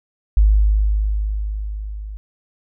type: tone with level ramp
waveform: sine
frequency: 51.91 Hz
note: G#1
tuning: in tune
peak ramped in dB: -8 to -28 dBFS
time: 0.37-2.17 s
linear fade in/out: 0 ms
effects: none